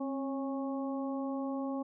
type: harmonic tone with a mistuned harmonic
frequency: 274.7 Hz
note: C#4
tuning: 16 cents flat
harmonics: 1 / 2 / 3 / 4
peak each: -34 / -40 / -44 / -46 dBFS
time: 0-1.83 s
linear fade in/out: 10 ms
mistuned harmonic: 1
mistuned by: -43 cents
effects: none